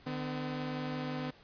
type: tone pair together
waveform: sawtooth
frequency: 150 / 254.2 Hz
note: D3 / C4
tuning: +37 / -50 cents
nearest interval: major sixth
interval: 913 cents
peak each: -35 / -33 dBFS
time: 0.06-1.31 s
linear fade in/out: 10 ms
effects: pink hiss -59 dBFS RMS until 1.43 s + resampled to 11025 Hz